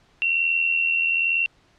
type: tone pair together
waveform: sine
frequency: 2656 / 2737 Hz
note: E7 / F7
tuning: +12 / -36 cents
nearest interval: minor second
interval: 52 cents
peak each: -27 / -19 dBFS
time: 0.22-1.46 s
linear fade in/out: 0 ms
effects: pink hiss -59 dBFS RMS until 1.78 s + low-pass 5000 Hz 12 dB/octave